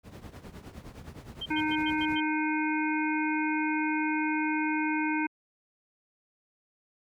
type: noise with tremolo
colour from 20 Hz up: brown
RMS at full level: -36 dBFS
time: 0.03-2.19 s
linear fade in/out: 50 ms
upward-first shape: triangle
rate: 9.7 Hz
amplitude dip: 80%
type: tone bursts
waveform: sine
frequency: 3143 Hz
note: G7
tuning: 4 cents sharp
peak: -32 dBFS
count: 6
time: 1.41-2.205 s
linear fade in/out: 10 ms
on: 50 ms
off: 99 ms
type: harmonic tone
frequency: 308.2 Hz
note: D#4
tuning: 16 cents flat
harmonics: 1 / 3 / 5 / 7 / 8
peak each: -28 / -33 / -35 / -36 / -37 dBFS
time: 1.5-5.27 s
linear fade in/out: 10 ms
effects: high-pass 80 Hz 12 dB/octave